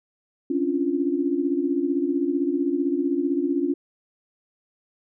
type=tone cluster; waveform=sine; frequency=272.8 / 288.4 / 346.2 Hz; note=C#4 / D4 / F4; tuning=-28 / -31 / -15 cents; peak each=-25 dBFS; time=0.5-3.74 s; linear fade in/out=5 ms; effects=none